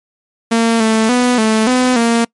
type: tone with pitch steps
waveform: sawtooth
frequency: 229 / 221.2 / 247.3 / 219.3 / 252.8 / 232.2 Hz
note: A#3 / A3 / B3 / A3 / B3 / A#3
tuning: -31 / +9 / +3 / -6 / +41 / -7 cents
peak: -6 dBFS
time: 0.51-2.25 s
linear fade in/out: 10 ms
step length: 290 ms
effects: noise-tail reverb RT60 0.1 s tail -26 dB re dry + MP3 48 kbps